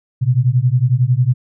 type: beating tone pair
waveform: sine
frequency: 120 / 131 Hz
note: B2 / C3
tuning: -49 / +2 cents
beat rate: 11 Hz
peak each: -14 dBFS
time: 0.21-1.34 s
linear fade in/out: 20 ms
effects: none